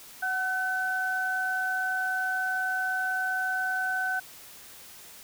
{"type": "tone pair together", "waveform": "sine", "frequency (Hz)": [744.1, 1515], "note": ["F#5", "F#6"], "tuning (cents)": [10, 40], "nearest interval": "octave", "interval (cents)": 1230, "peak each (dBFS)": [-32, -27], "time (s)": [0.22, 4.2], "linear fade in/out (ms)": 10, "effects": ["white hiss -48 dBFS RMS until 5.23 s"]}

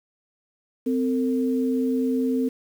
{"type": "tone pair together", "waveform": "sine", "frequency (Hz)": [257.5, 452.7], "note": ["C4", "A4"], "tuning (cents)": [-28, 49], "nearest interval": "minor seventh", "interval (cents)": 977, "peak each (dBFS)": [-21, -27], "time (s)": [0.86, 2.49], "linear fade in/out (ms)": 10, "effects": ["8-bit"]}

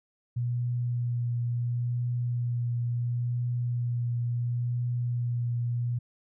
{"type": "tone with vibrato", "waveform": "sine", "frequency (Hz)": 120.7, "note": "B2", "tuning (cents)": -39, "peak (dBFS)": -26, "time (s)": [0.36, 5.99], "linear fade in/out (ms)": 10, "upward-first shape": "triangle", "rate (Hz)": 0.72, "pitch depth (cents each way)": 17, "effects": []}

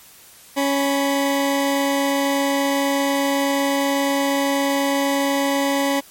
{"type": "tone pair together", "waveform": "20% pulse", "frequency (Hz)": [278.2, 987.8], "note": ["C#4", "B5"], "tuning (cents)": [6, 0], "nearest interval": "octave + minor seventh", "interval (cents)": 2194, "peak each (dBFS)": [-13, -22], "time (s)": [0.56, 6.01], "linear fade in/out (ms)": 20, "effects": ["white hiss -46 dBFS RMS until 6.1 s", "MP3 64 kbps"]}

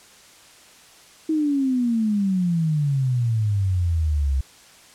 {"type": "exponential sweep", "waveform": "sine", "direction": "down", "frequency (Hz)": [320.3, 65.41], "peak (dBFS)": -18, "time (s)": [1.29, 4.41], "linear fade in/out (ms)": 5, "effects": ["white hiss -49 dBFS RMS until 4.94 s", "low-pass 9000 Hz 12 dB/octave"]}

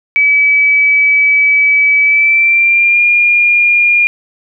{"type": "tone with pitch glide", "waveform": "sine", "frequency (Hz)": [2290, 2415], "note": ["D7", "D7"], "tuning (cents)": [-44, 48], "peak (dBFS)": -6, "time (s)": [0.16, 4.07], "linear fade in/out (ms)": 0, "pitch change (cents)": 92, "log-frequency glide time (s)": [2.02, 3.02], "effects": []}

